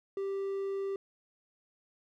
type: tone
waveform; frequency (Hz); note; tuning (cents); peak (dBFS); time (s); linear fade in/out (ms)
triangle; 392.1; G4; 0; -30; 0.17-0.96; 2
effects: none